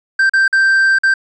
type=tone with dropouts; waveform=triangle; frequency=1568 Hz; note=G6; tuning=in tune; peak=-7 dBFS; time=0.19-1.14 s; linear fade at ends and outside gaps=5 ms; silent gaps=0.296-0.335 / 0.48-0.527 / 0.987-1.034 s; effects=resampled to 22050 Hz